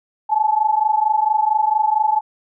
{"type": "tone pair together", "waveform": "sine", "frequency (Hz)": [849, 873.4], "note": ["G#5", "A5"], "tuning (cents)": [38, -13], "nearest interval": "unison", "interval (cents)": 49, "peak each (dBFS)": -17, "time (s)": [0.29, 2.21], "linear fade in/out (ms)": 20, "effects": []}